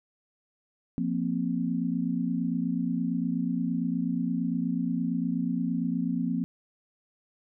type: chord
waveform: sine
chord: F suspended fourth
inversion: none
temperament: equal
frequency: 174.61 / 233.1 / 261.6 Hz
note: F3 / Bb3 / C4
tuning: 0 / 0 / 0 cents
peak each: -30 dBFS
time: 0.98-6.44 s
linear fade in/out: 0 ms
effects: none